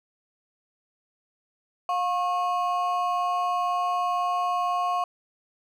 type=ring-modulated tone; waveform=triangle; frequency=901 Hz; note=A5; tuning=41 cents sharp; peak=-18 dBFS; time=1.89-5.04 s; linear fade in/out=2 ms; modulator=189 Hz; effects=none